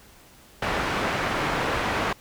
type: low-pass noise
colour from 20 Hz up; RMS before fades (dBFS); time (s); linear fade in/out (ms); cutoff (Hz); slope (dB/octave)
white; -26; 0.62-2.13; 5; 1600; 12
effects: pink hiss -52 dBFS RMS until 2.2 s